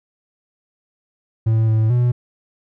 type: tone with pitch steps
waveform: triangle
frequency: 111.5 / 110.2 / 122.3 Hz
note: A2 / A2 / B2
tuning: +23 / +3 / -16 cents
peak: -11 dBFS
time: 1.46-2.12 s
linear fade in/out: 10 ms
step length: 220 ms
effects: none